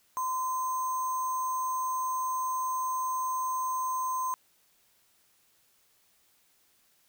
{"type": "tone with sample-and-hold", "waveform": "sine", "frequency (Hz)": 1025, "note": "C6", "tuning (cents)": -36, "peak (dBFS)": -28, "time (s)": [0.17, 4.34], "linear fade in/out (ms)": 0, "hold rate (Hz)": 7350, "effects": ["white hiss -67 dBFS RMS until 7.08 s"]}